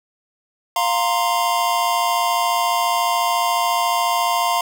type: chord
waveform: square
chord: F suspended fourth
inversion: none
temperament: equal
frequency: 698.5 / 932.3 / 1046.5 Hz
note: F5 / Bb5 / C6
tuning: 0 / 0 / 0 cents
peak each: -22 dBFS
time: 0.76-4.61 s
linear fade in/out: 2 ms
effects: none